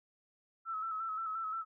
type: tone with vibrato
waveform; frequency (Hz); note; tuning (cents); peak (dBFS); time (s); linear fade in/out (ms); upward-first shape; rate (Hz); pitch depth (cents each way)
sine; 1309; E6; -13; -35; 0.65-1.65; 50; square; 5.7; 36
effects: none